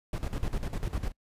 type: noise with tremolo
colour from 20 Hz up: brown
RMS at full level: -30 dBFS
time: 0.13-1.12 s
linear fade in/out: 2 ms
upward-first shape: square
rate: 10 Hz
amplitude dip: 75%
effects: noise-tail reverb RT60 0.1 s tail -24 dB re dry + resampled to 32000 Hz